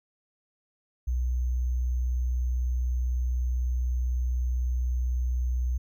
sine tone with sample-and-hold, 62 Hz, B1, 7 cents sharp, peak -24 dBFS, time 1.07-5.78 s, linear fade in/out 10 ms, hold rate 6300 Hz, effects none

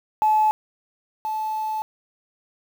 sine tone pair in turn, 861 / 868.5 Hz, A5 / A5, -38 / -23 cents, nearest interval unison, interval 15 cents, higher second, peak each -14 / -23 dBFS, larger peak first, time 0.22-0.51 / 1.25-1.82 s, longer second, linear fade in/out 0 ms, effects tanh soft clip ceiling -11 dBFS + 7-bit

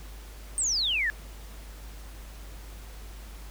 sine exponential sweep, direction down, 8740 to 1676 Hz, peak -24 dBFS, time 0.58-1.1 s, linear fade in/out 0 ms, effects added 51 Hz sine -41 dBFS peak until 3.5 s + pink hiss -50 dBFS RMS until 3.5 s

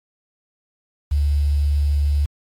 sine tone with quantisation, 72.5 Hz, D2, 22 cents flat, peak -15 dBFS, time 1.11-2.26 s, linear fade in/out 10 ms, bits 7, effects AAC 48 kbps

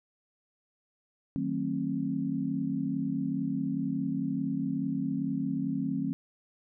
sine chord, D# diminished seventh, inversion none, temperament just, 155.56 / 186.68 / 224 / 268.8 Hz, D#3 / F#3 / A3 / C4, 0 / +16 / +31 / +47 cents, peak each -36 / -35 / -35 / -31 dBFS, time 1.36-6.13 s, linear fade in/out 0 ms, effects none

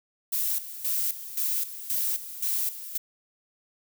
violet noise with tremolo, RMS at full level -27 dBFS, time 0.32-2.98 s, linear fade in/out 10 ms, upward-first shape square, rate 1.9 Hz, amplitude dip 75%, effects none

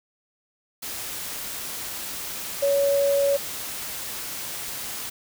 sine tone in noise, 561 Hz, C#5, 21 cents sharp, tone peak -18 dBFS, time 2.62-3.37 s, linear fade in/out 10 ms, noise white, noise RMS -33 dBFS, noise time 0.82-5.1 s, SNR +12 dB, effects none

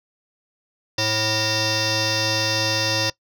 sine tone with frequency modulation, 2718 Hz, F7, 48 cents flat, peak -16 dBFS, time 0.98-3.1 s, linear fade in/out 5 ms, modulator 435 Hz, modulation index 6.8, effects noise-tail reverb RT60 0.1 s tail -22 dB re dry + tanh soft clip ceiling -18 dBFS

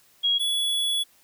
sine / square tone pair in turn, 3300 / 3391 Hz, G#7 / G#7, -12 / +35 cents, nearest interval unison, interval 47 cents, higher second, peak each -19 / -23 dBFS, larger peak first, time 0.23-0.39 / 0.39-1.04 s, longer second, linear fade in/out 20 ms, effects white hiss -59 dBFS RMS until 1.23 s

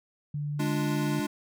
sine tone with pitch glide, 146.83 to 147.94 Hz, D3 to D3, 0 to +13 cents, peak -29 dBFS, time 0.34-1.2 s, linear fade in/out 5 ms, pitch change +13 cents, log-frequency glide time 0.61-0.97 s
square chord, D diminished, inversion second, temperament equal, 207.7 / 293.7 / 349.2 Hz, Ab3 / D4 / F4, 0 / 0 / 0 cents, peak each -33 / -31 / -36 dBFS, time 0.59-1.27 s, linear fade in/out 10 ms
effects none

